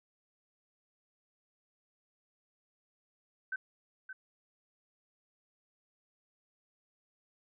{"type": "tone with echo", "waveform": "sine", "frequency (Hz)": 1532, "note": "G6", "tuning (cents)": -40, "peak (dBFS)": -33, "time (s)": [3.52, 3.56], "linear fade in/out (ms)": 5, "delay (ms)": 570, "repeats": 1, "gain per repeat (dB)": -9, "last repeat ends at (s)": 4.13, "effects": []}